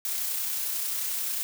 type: noise with amplitude modulation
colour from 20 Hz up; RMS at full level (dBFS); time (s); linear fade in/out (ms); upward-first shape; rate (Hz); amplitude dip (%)
blue; -29; 0.05-1.43; 0; sine; 31.2; 25
effects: none